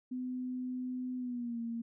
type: tone with pitch glide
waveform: sine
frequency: 252.8 to 231.8 Hz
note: B3 to A#3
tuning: +41 to -10 cents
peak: -35 dBFS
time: 0.11-1.82 s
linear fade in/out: 10 ms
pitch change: -151 cents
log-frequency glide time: 1.17-1.6 s
effects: none